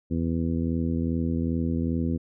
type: harmonic tone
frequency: 82.5 Hz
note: E2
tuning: 2 cents sharp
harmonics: 1 / 2 / 3 / 4 / 5 / 6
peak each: -29 / -29 / -27 / -34 / -41 / -40 dBFS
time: 0.1-2.18 s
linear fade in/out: 20 ms
effects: none